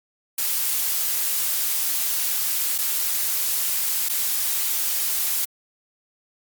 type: noise with dropouts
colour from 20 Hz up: blue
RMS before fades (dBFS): -23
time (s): 0.38-5.45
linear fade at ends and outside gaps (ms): 5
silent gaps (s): 2.781-2.785 / 4.087-4.095
effects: Opus 48 kbps